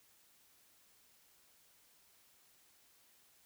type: silence
effects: white hiss -68 dBFS RMS until 3.45 s